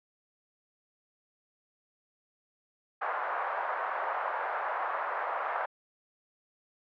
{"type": "band-pass noise", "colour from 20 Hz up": "pink", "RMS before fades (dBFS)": -33, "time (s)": [3.01, 5.66], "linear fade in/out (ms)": 10, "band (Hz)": [640, 1500], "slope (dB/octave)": 24, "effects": ["high-pass 400 Hz 12 dB/octave"]}